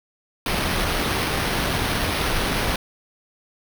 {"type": "noise with sample-and-hold", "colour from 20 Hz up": "pink", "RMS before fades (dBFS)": -23, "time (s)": [0.46, 2.76], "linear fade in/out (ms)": 2, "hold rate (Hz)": 7350, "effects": []}